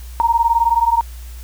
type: beating tone pair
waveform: sine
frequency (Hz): 920 / 939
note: A#5 / A#5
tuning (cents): -23 / +12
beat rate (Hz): 19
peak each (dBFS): -15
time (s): 0.2-1.01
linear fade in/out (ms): 0
effects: added 60 Hz sine -30 dBFS peak until 1.43 s + white hiss -44 dBFS RMS until 1.43 s